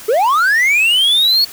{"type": "linear sweep", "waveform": "triangle", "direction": "up", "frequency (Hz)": [398.2, 4435], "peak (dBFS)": -8, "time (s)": [0.08, 1.45], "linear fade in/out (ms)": 10, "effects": ["white hiss -34 dBFS RMS until 1.52 s"]}